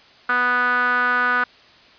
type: tone with band-pass filter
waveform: sawtooth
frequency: 246.9 Hz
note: B3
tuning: in tune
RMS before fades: -19 dBFS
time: 0.29-1.44 s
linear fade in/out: 5 ms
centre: 1400 Hz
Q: 8.9
effects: white hiss -49 dBFS RMS until 1.98 s + resampled to 11025 Hz